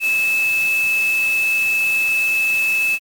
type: tone in noise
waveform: sine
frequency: 2612 Hz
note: E7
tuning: 17 cents flat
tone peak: -15 dBFS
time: 0-2.99 s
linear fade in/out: 50 ms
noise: white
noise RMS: -31 dBFS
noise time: 0-2.99 s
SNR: +13 dB
effects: Opus 48 kbps